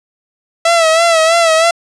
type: tone with vibrato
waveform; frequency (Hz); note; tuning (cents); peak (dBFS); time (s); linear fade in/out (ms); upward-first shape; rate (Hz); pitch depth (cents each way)
sawtooth; 659.3; E5; 0; -4; 0.65-1.71; 5; sine; 3.1; 61
effects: resampled to 22050 Hz + 7-bit